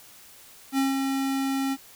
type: tone with ADSR envelope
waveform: square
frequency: 270 Hz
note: C#4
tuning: 45 cents flat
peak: -21 dBFS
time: 0.72-1.77 s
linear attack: 60 ms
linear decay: 160 ms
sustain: -4 dB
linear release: 45 ms
effects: white hiss -50 dBFS RMS until 1.95 s